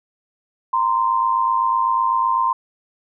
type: tone pair together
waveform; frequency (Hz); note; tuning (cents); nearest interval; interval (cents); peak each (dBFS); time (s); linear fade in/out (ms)
sine; 932.3 / 1040.2; A#5 / C6; 0 / -10; major second; 190; -20 / -17; 0.73-2.53; 5
effects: none